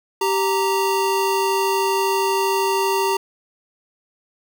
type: tone pair together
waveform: square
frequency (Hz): 389.5 / 926.4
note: G4 / A#5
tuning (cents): -11 / -11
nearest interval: octave + minor third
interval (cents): 1500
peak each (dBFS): -21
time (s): 0.21-3.17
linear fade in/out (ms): 5
effects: none